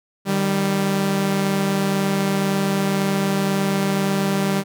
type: tone pair together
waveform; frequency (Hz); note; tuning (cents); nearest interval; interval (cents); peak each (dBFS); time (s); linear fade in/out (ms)
sawtooth; 154.09 / 196; D#3 / G3; -16 / 0; major third; 416; -21 / -15; 0.25-4.64; 50
effects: none